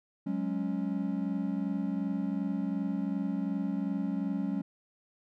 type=chord; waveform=triangle; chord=F# suspended second; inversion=none; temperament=equal; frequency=185 / 207.7 / 277.2 Hz; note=F#3 / G#3 / C#4; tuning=0 / 0 / 0 cents; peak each=-32 dBFS; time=0.26-4.62 s; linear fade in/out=10 ms; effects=none